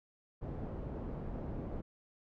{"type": "low-pass noise", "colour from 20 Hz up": "pink", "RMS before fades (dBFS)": -41, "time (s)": [0.41, 1.82], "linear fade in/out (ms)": 20, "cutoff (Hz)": 560, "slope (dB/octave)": 12, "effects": []}